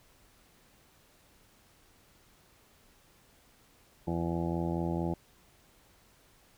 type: harmonic tone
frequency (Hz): 84.4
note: E2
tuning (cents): +41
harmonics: 1 / 2 / 3 / 4 / 5 / 6 / 7 / 8 / 9 / 10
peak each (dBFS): -38 / -33 / -40 / -35 / -48 / -43 / -43 / -47 / -44 / -43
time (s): 4.07-5.14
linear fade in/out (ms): 5
effects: pink hiss -63 dBFS RMS until 6.57 s